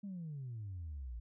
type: exponential sweep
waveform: sine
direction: down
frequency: 207.7 to 55 Hz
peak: -40 dBFS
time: 0.03-1.2 s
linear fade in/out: 10 ms
effects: tanh soft clip ceiling -38 dBFS